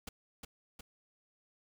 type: noise with echo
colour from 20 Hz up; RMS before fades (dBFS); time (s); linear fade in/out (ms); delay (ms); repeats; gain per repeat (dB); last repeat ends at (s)
pink; -43; 0.07-0.09; 5; 360; 2; -3; 0.81
effects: none